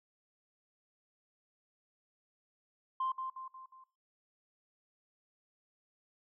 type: tone with echo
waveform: sine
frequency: 1046.5 Hz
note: C6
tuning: in tune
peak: -30 dBFS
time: 3-3.12 s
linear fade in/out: 5 ms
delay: 180 ms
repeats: 4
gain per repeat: -6 dB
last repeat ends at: 3.84 s
effects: noise-tail reverb RT60 0.5 s tail -24 dB re dry + tanh soft clip ceiling -27 dBFS

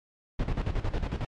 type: noise with tremolo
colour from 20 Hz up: brown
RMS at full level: -27 dBFS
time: 0.39-1.25 s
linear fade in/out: 5 ms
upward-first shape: square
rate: 11 Hz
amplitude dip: 70%
effects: low-pass 4000 Hz 12 dB/octave + MP3 64 kbps

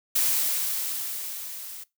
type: noise with level ramp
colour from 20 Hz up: blue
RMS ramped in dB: -22 to -40 dBFS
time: 0.15-1.84 s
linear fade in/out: 10 ms
effects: noise-tail reverb RT60 0.2 s tail -21 dB re dry

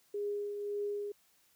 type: tone with tremolo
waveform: sine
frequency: 410 Hz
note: G#4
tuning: 22 cents flat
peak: -32 dBFS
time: 0.14-1.12 s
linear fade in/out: 5 ms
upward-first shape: triangle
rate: 1.8 Hz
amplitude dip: 45%
effects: white hiss -69 dBFS RMS until 1.55 s

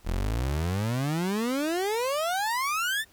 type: exponential sweep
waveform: 30% pulse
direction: up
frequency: 38.78 to 1841 Hz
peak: -23 dBFS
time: 0.04-3.05 s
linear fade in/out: 50 ms
effects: pink hiss -59 dBFS RMS until 3.12 s

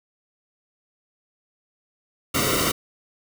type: noise with comb filter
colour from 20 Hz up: pink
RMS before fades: -22 dBFS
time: 2.34-2.72 s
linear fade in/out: 10 ms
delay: 1.2 ms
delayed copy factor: -0.95
effects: none

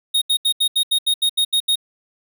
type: tone bursts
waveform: square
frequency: 3729 Hz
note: A#7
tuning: in tune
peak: -15 dBFS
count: 11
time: 0.14-1.757 s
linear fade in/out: 10 ms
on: 77 ms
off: 77 ms
effects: none

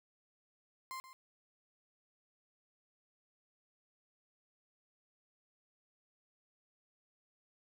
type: tone with echo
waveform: 35% pulse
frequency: 1046.5 Hz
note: C6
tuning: in tune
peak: -40 dBFS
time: 0.91-1 s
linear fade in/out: 0 ms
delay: 130 ms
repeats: 1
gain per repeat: -12 dB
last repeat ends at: 1.13 s
effects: none

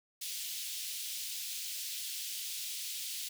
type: high-pass noise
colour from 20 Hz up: pink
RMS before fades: -40 dBFS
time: 0.21-3.29 s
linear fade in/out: 10 ms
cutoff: 3000 Hz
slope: 24 dB/octave
effects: none

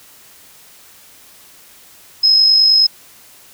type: tone with amplitude modulation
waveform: sine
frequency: 5130 Hz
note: E8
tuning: 48 cents flat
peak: -6 dBFS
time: 2.23-2.87 s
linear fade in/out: 10 ms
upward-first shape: sine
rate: 49.6 Hz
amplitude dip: 35%
effects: white hiss -44 dBFS RMS until 3.53 s

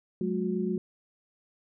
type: tone cluster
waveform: sine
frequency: 185.9 / 213.8 / 363.1 Hz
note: F#3 / A3 / F#4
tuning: +8 / -49 / -33 cents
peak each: -31 dBFS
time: 0.21-0.78 s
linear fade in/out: 2 ms
effects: none

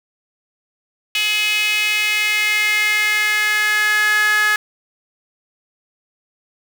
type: tone with high-pass filter sweep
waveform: sawtooth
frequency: 423.1 Hz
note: G#4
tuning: 32 cents sharp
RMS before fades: -17 dBFS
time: 1.15-4.56 s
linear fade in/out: 2 ms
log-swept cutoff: 2700 to 1600 Hz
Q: 5.1
effects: none

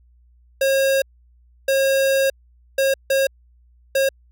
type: tone bursts at uneven times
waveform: square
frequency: 541 Hz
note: C#5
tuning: 42 cents flat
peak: -16 dBFS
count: 5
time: 0.61-1.02 / 1.68-2.3 / 2.78-2.94 / 3.1-3.27 / 3.95-4.09 s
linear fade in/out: 5 ms
effects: added 60 Hz sine -51 dBFS peak until 4.31 s

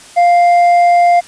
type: tone with hard clipping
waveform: sine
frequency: 699 Hz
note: F5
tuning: 1 cent sharp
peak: -7 dBFS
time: 0.16-1.21 s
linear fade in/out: 20 ms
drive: 4 dB
effects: white hiss -37 dBFS RMS until 1.27 s + resampled to 22050 Hz

